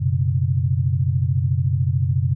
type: chord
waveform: sine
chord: F# suspended fourth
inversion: none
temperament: equal with one note detuned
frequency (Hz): 92.5 / 123.47 / 137.24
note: F#2 / B2 / C#3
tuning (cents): 0 / 0 / -17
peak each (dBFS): -21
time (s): 0-2.35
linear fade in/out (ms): 20
effects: none